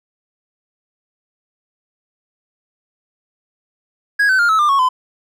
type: tone with pitch steps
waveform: triangle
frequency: 1654 / 1525.5 / 1407 / 1297.7 / 1196.9 / 1103.9 / 1018.2 Hz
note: G#6 / G6 / F6 / E6 / D6 / C#6 / C6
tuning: -8 / -48 / +12 / -28 / +32 / -8 / -47 cents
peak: -9 dBFS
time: 4.19-4.89 s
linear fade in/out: 10 ms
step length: 100 ms
effects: none